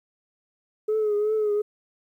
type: tone with vibrato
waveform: sine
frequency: 424.4 Hz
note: G#4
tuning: 38 cents sharp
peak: -19 dBFS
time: 0.88-1.62 s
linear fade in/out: 10 ms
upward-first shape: triangle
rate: 2.7 Hz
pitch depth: 57 cents each way
effects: tanh soft clip ceiling -18 dBFS + 10-bit